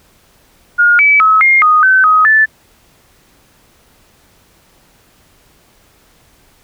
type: tone with pitch steps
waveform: sine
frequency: 1427 / 2295 / 1286 / 2126 / 1241 / 1530 / 1260 / 1753 Hz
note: F6 / D7 / E6 / C7 / D#6 / G6 / D#6 / A6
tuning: +37 / -40 / -43 / +27 / -5 / -42 / +21 / -7 cents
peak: -5 dBFS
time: 0.78-2.46 s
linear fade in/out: 20 ms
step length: 210 ms
effects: pink hiss -50 dBFS RMS until 6.63 s